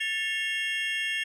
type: tone cluster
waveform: triangle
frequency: 1765 / 2172 / 2770 / 3250 Hz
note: A6 / C#7 / F7 / G#7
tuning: +5 / -36 / -15 / -38 cents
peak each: -30 / -33 / -30 / -33 dBFS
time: 0-1.24 s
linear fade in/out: 10 ms
effects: resampled to 32000 Hz